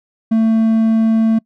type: tone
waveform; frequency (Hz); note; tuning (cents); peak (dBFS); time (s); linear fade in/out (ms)
triangle; 223.3; A3; +26; -8; 0.31-1.39; 10
effects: noise-tail reverb RT60 0.1 s tail -25 dB re dry